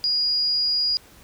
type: tone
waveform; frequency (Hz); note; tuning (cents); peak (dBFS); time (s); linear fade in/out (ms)
sine; 4878; D#8; -35; -19; 0.04-0.97; 0
effects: pink hiss -50 dBFS RMS until 1.23 s